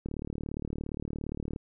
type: click train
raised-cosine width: 3 ms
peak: -22 dBFS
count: 57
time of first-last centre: 0.06-1.561 s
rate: 37.3 Hz
effects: none